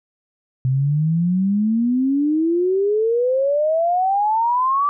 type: exponential sweep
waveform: sine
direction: up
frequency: 127.2 to 1173 Hz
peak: -15 dBFS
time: 0.65-4.89 s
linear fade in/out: 0 ms
effects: none